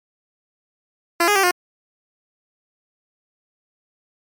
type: tone with pitch steps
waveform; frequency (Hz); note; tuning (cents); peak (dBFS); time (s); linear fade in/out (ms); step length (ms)
10% pulse; 341.3 / 413 / 388.4 / 357.1; F4 / G#4 / G4 / F4; -40 / -10 / -16 / +39; -6; 1.2-1.512; 5; 78
effects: MP3 96 kbps